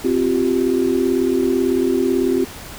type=chord; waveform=sine; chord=C suspended fourth; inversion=none; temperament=equal with one note detuned; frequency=261.6 / 349.2 / 387.3 Hz; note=C4 / F4 / G4; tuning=0 / 0 / -21 cents; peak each=-19 dBFS; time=0.04-2.45 s; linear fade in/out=10 ms; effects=pink hiss -35 dBFS RMS until 2.78 s